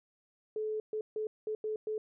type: tone bursts at uneven times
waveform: sine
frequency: 431.5 Hz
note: A4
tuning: 34 cents flat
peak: -32 dBFS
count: 6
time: 0.56-0.8 / 0.93-1.01 / 1.16-1.27 / 1.47-1.55 / 1.64-1.76 / 1.87-1.98 s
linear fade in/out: 2 ms
effects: none